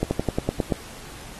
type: slowing click train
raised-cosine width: 2 ms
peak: -8 dBFS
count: 8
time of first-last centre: 0.03-0.722 s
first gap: 80 ms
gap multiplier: 1.07
effects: pink hiss -42 dBFS RMS until 1.39 s + AAC 32 kbps